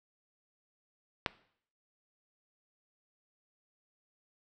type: click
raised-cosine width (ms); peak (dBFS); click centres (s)
0.3; -12; 1.262
effects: noise-tail reverb RT60 0.6 s tail -19 dB re dry